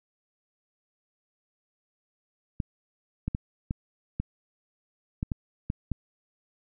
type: clicks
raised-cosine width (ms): 5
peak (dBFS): -16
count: 9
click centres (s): 2.602 / 3.28 / 3.349 / 3.709 / 4.2 / 5.229 / 5.318 / 5.701 / 5.917
effects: none